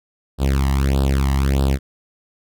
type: tone with flanger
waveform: sawtooth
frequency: 67.9 Hz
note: C#2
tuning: 35 cents flat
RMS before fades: -17 dBFS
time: 0.38-1.79 s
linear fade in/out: 50 ms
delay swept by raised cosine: 0.23 to 1.03 ms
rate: 1.6 Hz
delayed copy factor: +0.95
effects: none